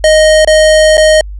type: tone with dropouts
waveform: square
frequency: 622.3 Hz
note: D#5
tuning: in tune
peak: -4 dBFS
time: 0.04-1.21 s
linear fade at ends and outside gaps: 2 ms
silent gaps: 0.448-0.474 / 0.971-0.978 s
effects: added 50 Hz sine -21 dBFS peak until 1.39 s + resampled to 24000 Hz